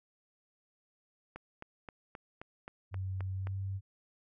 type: click train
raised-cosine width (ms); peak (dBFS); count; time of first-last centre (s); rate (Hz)
0.5; -29; 9; 1.36-3.471; 3.79
type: tone with pitch glide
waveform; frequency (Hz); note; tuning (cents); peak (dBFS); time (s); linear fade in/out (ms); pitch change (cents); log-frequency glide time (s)
sine; 94.7 to 96.86; F#2 to G2; +41 to -20; -34; 2.91-3.81; 50; +39; 3.33-3.56
effects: none